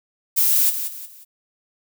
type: noise with echo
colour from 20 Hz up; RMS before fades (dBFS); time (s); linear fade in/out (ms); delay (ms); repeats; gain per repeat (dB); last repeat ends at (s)
violet; -17; 0.36-0.71; 20; 180; 3; -9; 1.25
effects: none